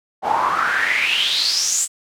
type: noise with band-pass filter sweep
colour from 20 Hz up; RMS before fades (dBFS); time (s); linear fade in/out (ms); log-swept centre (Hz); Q
pink; -19; 0.22-1.88; 50; 750 to 8100; 7.4
effects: none